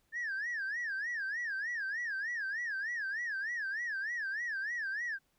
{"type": "tone with vibrato", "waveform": "sine", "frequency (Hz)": 1735, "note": "A6", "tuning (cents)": -25, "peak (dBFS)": -32, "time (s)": [0.12, 5.19], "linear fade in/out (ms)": 50, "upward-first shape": "sine", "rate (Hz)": 3.3, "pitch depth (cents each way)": 200, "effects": ["tanh soft clip ceiling -32 dBFS", "pink hiss -75 dBFS RMS until 5.38 s"]}